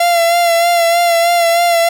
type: tone with vibrato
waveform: 45% pulse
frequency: 684 Hz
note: F5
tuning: 36 cents flat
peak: -9 dBFS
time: 0-1.89 s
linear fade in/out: 5 ms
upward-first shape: sine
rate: 3.2 Hz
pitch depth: 31 cents each way
effects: none